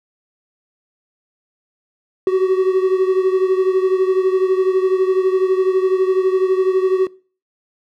triangle beating tone pair, 373.8 / 385.8 Hz, F#4 / G4, +18 / -28 cents, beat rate 12 Hz, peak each -12 / -17 dBFS, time 2.27-7.07 s, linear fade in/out 2 ms, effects noise-tail reverb RT60 0.4 s tail -22 dB re dry

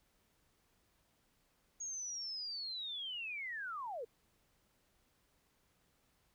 sine linear sweep, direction down, 6645 to 426.2 Hz, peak -40 dBFS, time 1.8-4.05 s, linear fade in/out 10 ms, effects pink hiss -75 dBFS RMS until 6.34 s

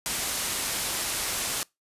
white low-pass noise, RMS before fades -30 dBFS, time 0.06-1.63 s, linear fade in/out 0 ms, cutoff 12000 Hz, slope 24 dB/octave, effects noise-tail reverb RT60 0.2 s tail -24 dB re dry + resampled to 32000 Hz

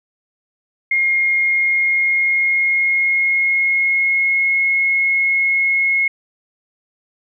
sine tone with pitch glide, 2137 to 2168 Hz, C7 to C#7, +36 to -39 cents, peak -13 dBFS, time 0.91-6.08 s, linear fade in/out 5 ms, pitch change +25 cents, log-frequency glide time 1.33-4.62 s, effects none

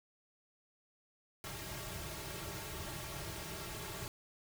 pink noise with comb filter, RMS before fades -44 dBFS, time 1.44-4.08 s, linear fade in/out 0 ms, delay 4 ms, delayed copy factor -1, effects none

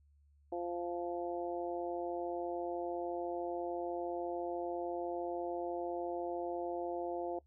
harmonic tone, 173.9 Hz, F3, 7 cents flat, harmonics 2 / 3 / 4 / 5, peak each -39 / -42 / -41 / -49 dBFS, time 0.52-7.39 s, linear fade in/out 5 ms, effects noise-tail reverb RT60 0.1 s tail -20 dB re dry + added 72 Hz sine -64 dBFS peak until 7.46 s

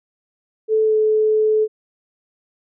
sine tone with pitch glide, 437 to 432 Hz, A4 to A4, -12 to -32 cents, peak -13 dBFS, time 0.68-1.68 s, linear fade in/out 50 ms, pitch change -20 cents, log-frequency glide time 0.83-0.96 s, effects none

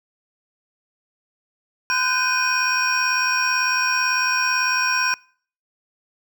triangle tone cluster, 1020 / 1484 / 1562 / 2476 / 5580 Hz, C6 / F#6 / G6 / D#7 / F8, -44 / +5 / -7 / -9 / -2 cents, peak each -23 dBFS, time 1.9-5.14 s, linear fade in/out 0 ms, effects noise-tail reverb RT60 0.5 s tail -26 dB re dry

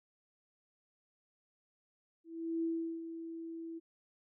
sine tone with ADSR envelope, 329.6 Hz, E4, in tune, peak -31 dBFS, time 2.24-3.8 s, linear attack 390 ms, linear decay 380 ms, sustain -10 dB, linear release 25 ms, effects none

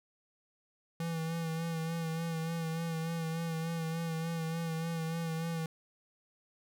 square tone with vibrato, 164.1 Hz, E3, 8 cents flat, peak -34 dBFS, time 1-5.66 s, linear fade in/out 2 ms, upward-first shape sine, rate 3.4 Hz, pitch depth 34 cents each way, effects none

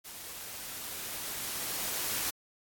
white noise with level ramp, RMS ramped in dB -45 to -32 dBFS, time 0.04-2.31 s, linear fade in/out 20 ms, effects AAC 64 kbps

